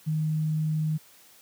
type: tone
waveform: sine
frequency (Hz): 155.56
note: D#3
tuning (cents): 0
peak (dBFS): -23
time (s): 0.06-0.98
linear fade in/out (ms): 20
effects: white hiss -55 dBFS RMS until 1.41 s + high-pass 100 Hz 12 dB/octave